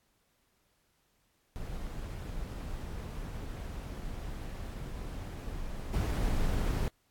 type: noise with level steps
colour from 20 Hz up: brown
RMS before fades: -39 / -30 dBFS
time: 1.56-6.88 s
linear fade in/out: 0 ms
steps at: 5.93 s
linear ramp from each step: 10 ms
effects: pink hiss -73 dBFS RMS until 7.1 s + AAC 64 kbps